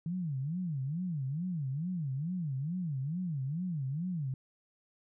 sine tone with vibrato, 155.7 Hz, D#3, 2 cents sharp, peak -32 dBFS, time 0.06-4.34 s, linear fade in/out 2 ms, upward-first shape sine, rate 2.3 Hz, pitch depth 300 cents each way, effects none

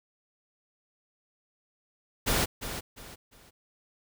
pink noise with echo, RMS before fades -26 dBFS, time 2.26-2.46 s, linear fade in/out 20 ms, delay 350 ms, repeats 3, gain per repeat -10 dB, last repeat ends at 3.51 s, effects none

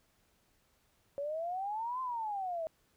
sine exponential two-way sweep, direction up then down, 554.4 to 1046.5 to 631 Hz, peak -34 dBFS, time 1.18-2.67 s, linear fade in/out 0 ms, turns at 2.01 s, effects pink hiss -72 dBFS RMS until 2.96 s

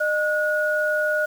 sine tone pair together, 610.2 / 1453 Hz, D#5 / F#6, -34 / -32 cents, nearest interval octave + minor third, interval 1502 cents, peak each -22 dBFS, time 0-1.26 s, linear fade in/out 10 ms, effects 7-bit

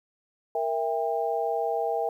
sine chord, E diminished, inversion second, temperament equal with one note detuned, 466.2 / 659.3 / 798.6 Hz, Bb4 / E5 / G5, 0 / 0 / +32 cents, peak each -29 dBFS, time 0.55-2.09 s, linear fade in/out 2 ms, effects 10-bit

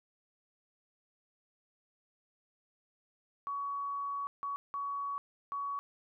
sine tone bursts at uneven times, 1125 Hz, C#6, 25 cents sharp, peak -34 dBFS, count 4, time 3.47-4.27 / 4.43-4.56 / 4.74-5.18 / 5.52-5.79 s, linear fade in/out 0 ms, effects none

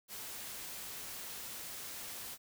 white noise, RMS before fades -45 dBFS, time 0.08-2.38 s, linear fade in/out 50 ms, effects none

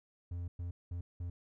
triangle tone bursts at uneven times, 87.31 Hz, F2, in tune, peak -35 dBFS, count 4, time 0.31-0.48 / 0.59-0.71 / 0.91-1.01 / 1.2-1.3 s, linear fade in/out 5 ms, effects none

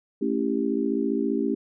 sine chord, A dominant seventh, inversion none, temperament just, 220 / 275 / 330 / 396 Hz, A3 / C#4 / E4 / G4, 0 / -14 / +2 / +18 cents, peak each -28 / -26 / -30 / -28 dBFS, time 0.21-1.55 s, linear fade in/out 10 ms, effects none

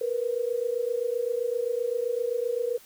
sine tone pair together, 466.2 / 493.9 Hz, A#4 / B4, 0 / 0 cents, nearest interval minor second, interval 100 cents, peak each -28 dBFS, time 0.01-2.78 s, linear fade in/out 5 ms, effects white hiss -53 dBFS RMS until 2.85 s

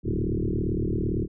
sine tone with frequency modulation, 117.2 Hz, A#2, 10 cents sharp, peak -23 dBFS, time 0.03-1.28 s, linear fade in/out 50 ms, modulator 37.7 Hz, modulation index 7.2, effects none

